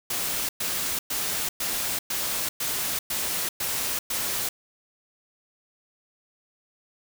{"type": "noise bursts", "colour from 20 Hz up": "white", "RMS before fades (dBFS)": -28, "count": 9, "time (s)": [0.1, 4.49], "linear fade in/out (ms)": 5, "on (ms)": 390, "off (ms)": 110, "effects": []}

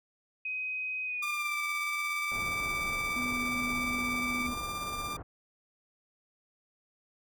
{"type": "tone with pitch glide", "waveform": "sine", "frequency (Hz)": [2517, 2295], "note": ["D#7", "D7"], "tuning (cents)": [19, -40], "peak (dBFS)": -32, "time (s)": [0.45, 4.47], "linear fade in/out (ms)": 5, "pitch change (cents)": -159, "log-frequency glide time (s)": [1.05, 1.63]}
{"type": "tone with tremolo", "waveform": "sawtooth", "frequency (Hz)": 1191, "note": "D6", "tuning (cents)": 24, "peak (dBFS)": -30, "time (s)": [1.22, 5.17], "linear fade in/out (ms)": 10, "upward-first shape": "square", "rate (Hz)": 17, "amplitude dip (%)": 25}
{"type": "low-pass noise", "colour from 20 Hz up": "pink", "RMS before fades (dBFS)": -43, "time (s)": [2.31, 5.23], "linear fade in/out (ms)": 10, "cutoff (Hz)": 1300, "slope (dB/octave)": 24}
{"type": "tone", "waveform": "sine", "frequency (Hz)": 246.8, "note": "B3", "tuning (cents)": -1, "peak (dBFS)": -35, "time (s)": [3.16, 4.54], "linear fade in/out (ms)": 10}
{"effects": []}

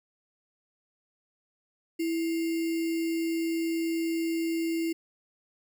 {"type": "tone with sample-and-hold", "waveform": "sine", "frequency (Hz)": 329.6, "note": "E4", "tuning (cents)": 0, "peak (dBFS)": -26, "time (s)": [1.99, 4.93], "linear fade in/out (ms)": 10, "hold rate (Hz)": 2450, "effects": []}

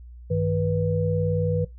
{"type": "tone cluster", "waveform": "sine", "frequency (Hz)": [99.6, 158.5, 490.1], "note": ["G2", "D#3", "B4"], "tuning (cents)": [28, 32, -13], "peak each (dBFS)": -25, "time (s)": [0.3, 1.65], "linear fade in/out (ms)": 10, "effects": ["noise-tail reverb RT60 0.2 s tail -21 dB re dry", "added 60 Hz sine -40 dBFS peak until 1.78 s"]}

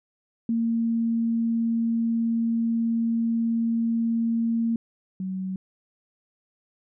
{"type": "tone pair in turn", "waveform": "sine", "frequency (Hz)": [229.6, 188.32], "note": ["A#3", "F#3"], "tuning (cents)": [-26, 31], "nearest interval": "minor third", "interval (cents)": 343, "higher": "first", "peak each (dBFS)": [-21, -27], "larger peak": "first", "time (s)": [[0.49, 4.76], [5.2, 5.56]], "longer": "first", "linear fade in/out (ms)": 2, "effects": []}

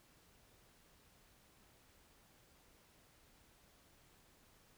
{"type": "silence", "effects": ["pink hiss -68 dBFS RMS until 4.77 s"]}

